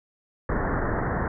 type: low-pass noise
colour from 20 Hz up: pink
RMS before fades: -26 dBFS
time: 0.49-1.28 s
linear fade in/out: 2 ms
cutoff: 1900 Hz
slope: 96 dB/octave
effects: none